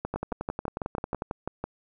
two click trains, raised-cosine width 1 ms, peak -16 / -16 dBFS, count 10 / 14, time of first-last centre 0.16-1.64 / 0.05-1.221 s, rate 6.08 / 11.1 Hz, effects none

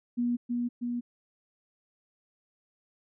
sine tone with echo, 241.1 Hz, B3, 41 cents flat, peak -25 dBFS, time 0.17-0.37 s, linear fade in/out 20 ms, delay 320 ms, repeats 2, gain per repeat -2 dB, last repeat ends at 1.01 s, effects none

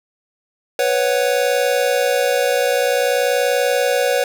square chord, B suspended second, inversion none, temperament equal, 493.9 / 554.4 / 740 Hz, B4 / C#5 / F#5, 0 / 0 / 0 cents, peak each -19 / -19 / -24 dBFS, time 0.79-4.24 s, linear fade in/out 2 ms, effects none

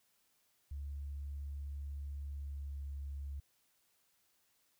sine tone with pitch glide, 71 to 70.27 Hz, C#2 to C#2, +42 to +24 cents, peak -39 dBFS, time 0.71-3.4 s, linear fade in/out 5 ms, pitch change -18 cents, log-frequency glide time 2.31-2.8 s, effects tanh soft clip ceiling -35 dBFS + white hiss -75 dBFS RMS until 4.79 s

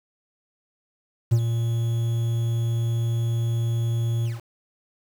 triangle tone with ADSR envelope, 116.2 Hz, A#2, 5 cents flat, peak -11 dBFS, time 1.31-4.41 s, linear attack 16 ms, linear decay 68 ms, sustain -8 dB, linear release 160 ms, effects 7-bit

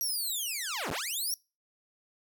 10% pulse linear two-way sweep, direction down then up, 5800 to 55.1 to 5800 Hz, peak -24 dBFS, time 0.01-1.34 s, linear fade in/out 0 ms, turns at 0.91 s, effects noise-tail reverb RT60 0.3 s tail -25 dB re dry

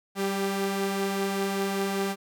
sawtooth tone pair together, 194.8 / 394.7 Hz, G3 / G4, -11 / +12 cents, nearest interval octave, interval 1223 cents, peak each -25 dBFS, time 0.15-2.16 s, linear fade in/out 50 ms, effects none

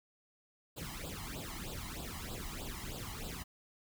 pink noise with flanger, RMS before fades -43 dBFS, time 0.76-3.44 s, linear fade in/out 20 ms, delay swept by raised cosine 0.24 to 1.02 ms, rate 3.2 Hz, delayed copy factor +0.85, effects none

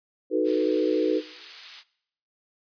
sine chord, B dominant seventh, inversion first, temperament equal, 311.1 / 370 / 440 / 493.9 Hz, D#4 / F#4 / A4 / B4, 0 / 0 / 0 / 0 cents, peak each -26 dBFS, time 0.3-1.22 s, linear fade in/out 50 ms
pink high-pass noise, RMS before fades -42 dBFS, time 0.44-1.84 s, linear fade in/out 50 ms, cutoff 2500 Hz, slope 12 dB/octave
effects noise-tail reverb RT60 0.7 s tail -20 dB re dry + resampled to 11025 Hz

